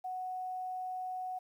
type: tone with quantisation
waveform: sine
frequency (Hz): 740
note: F#5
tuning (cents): 0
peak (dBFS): -36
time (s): 0.04-1.39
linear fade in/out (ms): 10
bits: 11
effects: none